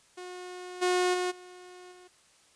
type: tone with level steps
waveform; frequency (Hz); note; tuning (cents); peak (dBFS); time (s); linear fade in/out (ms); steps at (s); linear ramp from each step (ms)
sawtooth; 361.8; F#4; -39; -36 / -20 / -24 / -43 / -47; 0.17-2.08; 10; 0.81 / 1.13 / 1.3 / 1.91; 20
effects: white hiss -62 dBFS RMS until 2.55 s + resampled to 22050 Hz